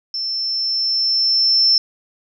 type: tone with level ramp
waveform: sine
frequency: 5340 Hz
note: E8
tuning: 22 cents sharp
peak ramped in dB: -21 to -10 dBFS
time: 0.14-1.78 s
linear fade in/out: 2 ms
effects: none